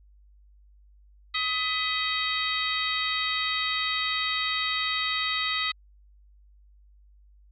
harmonic tone with a mistuned harmonic, 632 Hz, D#5, 27 cents sharp, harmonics 2 / 3 / 4 / 5 / 6 / 7, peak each -32 / -31 / -34 / -35 / -31 / -36 dBFS, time 1.34-5.72 s, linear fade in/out 10 ms, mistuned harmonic 3, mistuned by +88 cents, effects added 50 Hz sine -53 dBFS peak until 7.51 s

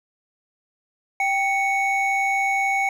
triangle tone pair together, 784 / 2221 Hz, G5 / C#7, 0 / +3 cents, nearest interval octave + tritone, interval 1803 cents, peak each -20 dBFS, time 1.2-2.89 s, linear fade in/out 2 ms, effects none

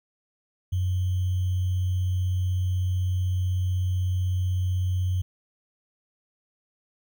sine tone with sample-and-hold, 91.6 Hz, F#2, 17 cents flat, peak -22 dBFS, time 0.72-5.22 s, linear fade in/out 10 ms, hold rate 3150 Hz, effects none

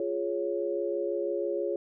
sine chord, Db major, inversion first, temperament equal, 349.2 / 415.3 / 554.4 Hz, F4 / Ab4 / Db5, 0 / 0 / 0 cents, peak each -32 dBFS, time 0-1.76 s, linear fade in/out 2 ms, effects none

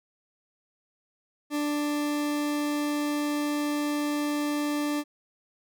40% pulse tone, 294.3 Hz, D4, 4 cents sharp, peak -25 dBFS, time 1.5-5.04 s, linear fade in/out 50 ms, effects none

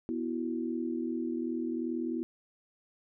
sine chord, B suspended fourth, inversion none, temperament equal, 246.9 / 329.6 / 370 Hz, B3 / E4 / F#4, 0 / 0 / 0 cents, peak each -34 / -34 / -40 dBFS, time 0.09-2.23 s, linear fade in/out 0 ms, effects none

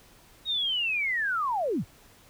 sine linear sweep, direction down, 3797 to 64.1 Hz, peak -25 dBFS, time 0.45-1.85 s, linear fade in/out 50 ms, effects pink hiss -56 dBFS RMS until 2.29 s

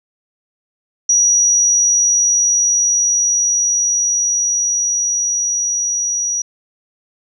sine tone with level ramp, 5800 Hz, F#8, 35 cents flat, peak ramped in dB -9 to -16 dBFS, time 1.09-6.42 s, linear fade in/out 5 ms, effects none

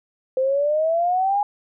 sine exponential sweep, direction up, 514 to 830.6 Hz, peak -17 dBFS, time 0.37-1.43 s, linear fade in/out 2 ms, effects none

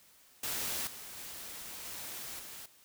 white noise with level steps, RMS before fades -36 / -47 / -45 / -43 / -47 dBFS, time 0.43-2.66 s, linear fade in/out 5 ms, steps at 0.87 / 1.17 / 1.85 / 2.39 s, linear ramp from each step 2 ms, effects white hiss -62 dBFS RMS until 2.84 s

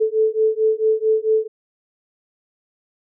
sine beating tone pair, 435.6 / 440.1 Hz, A4 / A4, -17 / 0 cents, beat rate 4.5 Hz, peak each -18 dBFS, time 0-1.48 s, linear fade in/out 20 ms, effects none

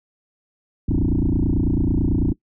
sine tone with frequency modulation, 110 Hz, A2, in tune, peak -15 dBFS, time 0.88-2.33 s, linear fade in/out 10 ms, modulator 29.1 Hz, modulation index 7.3, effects noise-tail reverb RT60 0.1 s tail -20 dB re dry + tanh soft clip ceiling -12 dBFS

